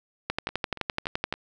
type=two click trains; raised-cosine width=0.3 ms; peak=-10 / -23 dBFS; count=13 / 4; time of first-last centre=0.3-1.326 / 0.49-1.34 s; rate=11.7 / 3.53 Hz; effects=none